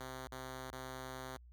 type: tone with dropouts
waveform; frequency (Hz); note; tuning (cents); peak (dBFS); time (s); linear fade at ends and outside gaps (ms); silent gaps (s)
5% pulse; 130; C3; -11; -33; 0-1.37; 5; 0.273-0.319 / 0.706-0.727
effects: added 60 Hz sine -55 dBFS peak until 1.52 s